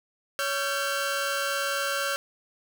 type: tone cluster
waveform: sawtooth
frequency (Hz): 560 / 1362 / 1562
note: C#5 / F6 / G6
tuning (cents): +18 / -44 / -7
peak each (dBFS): -27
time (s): 0.39-2.16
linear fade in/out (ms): 0
effects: none